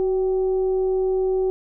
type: tone with frequency modulation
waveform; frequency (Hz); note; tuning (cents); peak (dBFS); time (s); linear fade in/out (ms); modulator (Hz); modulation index
sine; 375.3; F#4; +25; -18; 0-1.5; 0; 399; 0.27
effects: none